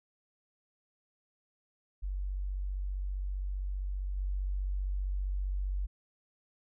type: tone with level steps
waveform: sine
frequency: 47.61 Hz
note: G1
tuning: 50 cents flat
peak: -32 / -30 dBFS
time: 2.02-5.87 s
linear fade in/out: 20 ms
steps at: 4.17 s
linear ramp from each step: 5 ms
effects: none